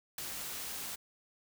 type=noise with ADSR envelope; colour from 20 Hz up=white; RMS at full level=-36 dBFS; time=0.18-0.96 s; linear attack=4 ms; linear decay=5 ms; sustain=-5 dB; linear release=14 ms; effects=none